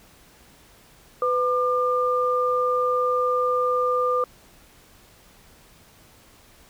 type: tone pair together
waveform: sine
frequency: 500.2 / 1200 Hz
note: B4 / D6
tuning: +22 / +37 cents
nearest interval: octave + minor third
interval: 1515 cents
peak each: -22 dBFS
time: 1.22-4.24 s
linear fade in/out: 2 ms
effects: pink hiss -53 dBFS RMS until 6.69 s

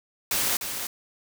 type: noise with echo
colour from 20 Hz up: white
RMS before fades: -25 dBFS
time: 0.31-0.57 s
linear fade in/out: 2 ms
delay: 300 ms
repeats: 1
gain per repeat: -7 dB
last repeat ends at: 0.87 s
effects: none

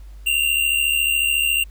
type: tone pair together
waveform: square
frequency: 2732 / 2806 Hz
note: F7 / F7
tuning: -39 / +8 cents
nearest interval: unison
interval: 47 cents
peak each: -21 / -20 dBFS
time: 0.26-1.64 s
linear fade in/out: 10 ms
effects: added 50 Hz sine -36 dBFS peak until 1.7 s + pink hiss -57 dBFS RMS until 1.7 s

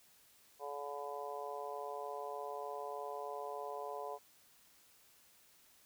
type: harmonic tone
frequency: 143.3 Hz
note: D3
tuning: 42 cents flat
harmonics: 3 / 4 / 5 / 6 / 7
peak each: -46 / -47 / -46 / -51 / -47 dBFS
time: 0.59-4.19 s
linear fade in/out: 50 ms
effects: white hiss -66 dBFS RMS until 5.85 s

